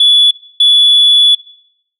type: tone pair in turn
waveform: sine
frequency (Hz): 3428 / 3428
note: A7 / A7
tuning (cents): -46 / -46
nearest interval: unison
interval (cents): 0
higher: neither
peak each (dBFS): -3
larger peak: neither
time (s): 0-0.31 / 0.6-1.35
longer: second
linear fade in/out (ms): 5
effects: noise-tail reverb RT60 0.7 s tail -19 dB re dry + tanh soft clip ceiling -1 dBFS